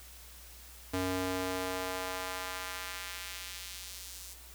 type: tone with high-pass filter sweep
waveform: square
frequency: 92.5 Hz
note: F#2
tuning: in tune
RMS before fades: -38 dBFS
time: 0.93-4.34 s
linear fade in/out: 10 ms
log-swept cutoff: 200 to 6600 Hz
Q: 0.84
effects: added 60 Hz sine -53 dBFS peak until 4.54 s + white hiss -53 dBFS RMS until 4.54 s